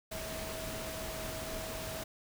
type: tone in noise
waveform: sine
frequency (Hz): 642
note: E5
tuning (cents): -46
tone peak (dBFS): -43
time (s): 0.11-2.04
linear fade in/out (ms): 10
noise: pink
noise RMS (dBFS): -41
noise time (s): 0.11-2.04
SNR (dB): -5
effects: none